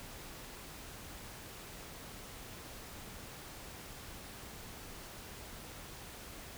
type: silence
effects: pink hiss -49 dBFS RMS until 6.57 s

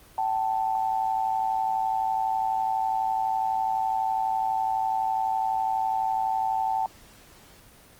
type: tone pair together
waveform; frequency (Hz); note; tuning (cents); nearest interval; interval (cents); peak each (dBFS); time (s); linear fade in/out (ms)
sine; 768 / 880; G5 / A5; -36 / 0; major second; 236; -26; 0.18-6.86; 2
effects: pink hiss -52 dBFS RMS until 7.99 s + Opus 24 kbps

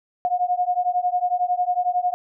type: beating tone pair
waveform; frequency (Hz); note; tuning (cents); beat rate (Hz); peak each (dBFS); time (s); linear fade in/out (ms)
sine; 714 / 725; F5 / F#5; +38 / -35; 11; -22; 0.25-2.14; 0
effects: none

